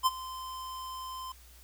square tone with ADSR envelope, 1035 Hz, C6, 19 cents flat, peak -21 dBFS, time 0.03-1.32 s, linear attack 33 ms, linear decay 32 ms, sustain -18 dB, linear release 3 ms, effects added 60 Hz sine -54 dBFS peak until 1.63 s + white hiss -58 dBFS RMS until 1.63 s

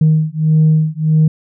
sine beating tone pair, 155.56 / 157.16 Hz, D#3 / D#3, 0 / +18 cents, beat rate 1.6 Hz, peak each -11 dBFS, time 0.01-1.28 s, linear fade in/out 5 ms, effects tanh soft clip ceiling -4 dBFS

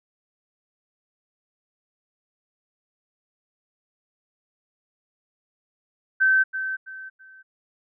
sine tone with echo, 1543 Hz, G6, 28 cents flat, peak -15 dBFS, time 6.2-6.44 s, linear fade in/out 20 ms, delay 330 ms, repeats 3, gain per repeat -10 dB, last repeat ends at 7.43 s, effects none

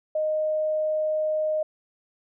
sine tone, 619 Hz, D#5, 9 cents flat, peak -22 dBFS, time 0.15-1.63 s, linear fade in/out 5 ms, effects none

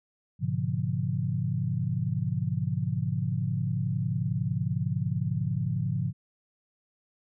sine chord, G# diminished seventh, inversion none, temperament equal with one note detuned, 103.83 / 123.47 / 143.56 / 174.61 Hz, G#2 / B2 / D3 / F3, 0 / 0 / -39 / 0 cents, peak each -32 / -31 / -31 / -32 dBFS, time 0.39-6.13 s, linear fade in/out 50 ms, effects none

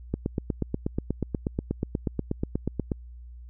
click train, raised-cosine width 3 ms, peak -13 dBFS, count 24, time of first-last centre 0.14-2.918 s, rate 8.28 Hz, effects added 60 Hz sine -41 dBFS peak until 3.49 s

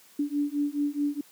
sine beating tone pair, 287.5 / 292.2 Hz, D4 / D4, -37 / -9 cents, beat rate 4.7 Hz, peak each -28 dBFS, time 0.19-1.21 s, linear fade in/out 5 ms, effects white hiss -56 dBFS RMS until 1.31 s + high-pass 150 Hz 12 dB/octave

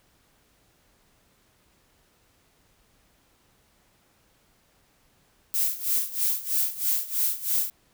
violet noise with tremolo, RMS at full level -23 dBFS, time 5.54-7.7 s, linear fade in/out 0 ms, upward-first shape sine, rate 3.1 Hz, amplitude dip 85%, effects pink hiss -64 dBFS RMS until 7.93 s

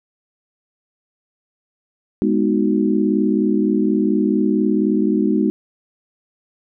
sine chord, G# minor seventh, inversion none, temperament equal, 207.7 / 246.9 / 311.1 / 370 Hz, G#3 / B3 / D#4 / F#4, 0 / 0 / 0 / 0 cents, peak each -18 / -21 / -19 / -22 dBFS, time 2.22-5.5 s, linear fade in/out 0 ms, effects none

